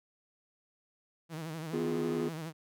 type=tone with vibrato; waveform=sawtooth; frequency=160 Hz; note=D#3; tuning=49 cents sharp; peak=-34 dBFS; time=1.29-2.53 s; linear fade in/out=50 ms; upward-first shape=sine; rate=12 Hz; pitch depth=79 cents each way
type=chord; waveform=triangle; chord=F diminished; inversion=second; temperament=equal; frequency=246.9 / 349.2 / 415.3 Hz; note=Cb4 / F4 / Ab4; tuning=0 / 0 / 0 cents; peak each=-33 dBFS; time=1.73-2.29 s; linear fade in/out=5 ms
effects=none